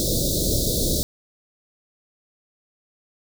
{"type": "band-stop noise", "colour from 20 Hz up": "pink", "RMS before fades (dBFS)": -22, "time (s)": [0, 1.03], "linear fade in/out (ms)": 0, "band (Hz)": [630, 3600], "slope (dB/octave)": 96, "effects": []}